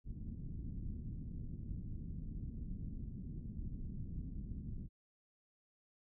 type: low-pass noise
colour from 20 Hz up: pink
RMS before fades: -44 dBFS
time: 0.04-4.89 s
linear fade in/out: 50 ms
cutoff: 230 Hz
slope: 24 dB/octave
effects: none